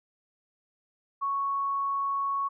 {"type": "tone", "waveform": "sine", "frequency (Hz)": 1108.7, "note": "C#6", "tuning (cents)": 0, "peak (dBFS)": -26, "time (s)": [1.21, 2.49], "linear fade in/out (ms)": 20, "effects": []}